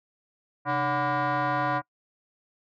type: tone with frequency modulation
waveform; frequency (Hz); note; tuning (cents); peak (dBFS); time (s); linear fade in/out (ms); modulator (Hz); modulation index
sine; 133.3; C3; +33; -21; 0.65-1.82; 50; 434; 3.1
effects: noise-tail reverb RT60 0.1 s tail -25 dB re dry + tanh soft clip ceiling -22 dBFS